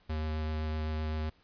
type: tone with vibrato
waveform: square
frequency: 77.78 Hz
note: D#2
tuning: in tune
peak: -32 dBFS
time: 0.09-1.3 s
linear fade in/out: 10 ms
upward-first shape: sine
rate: 7.8 Hz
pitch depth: 9 cents each way
effects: pink hiss -66 dBFS RMS until 1.43 s + resampled to 11025 Hz